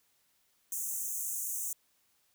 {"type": "high-pass noise", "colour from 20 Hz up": "pink", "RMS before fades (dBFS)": -36, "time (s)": [0.72, 1.73], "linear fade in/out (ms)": 2, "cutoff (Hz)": 6200, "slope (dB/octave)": 96, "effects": ["white hiss -72 dBFS RMS until 2.34 s"]}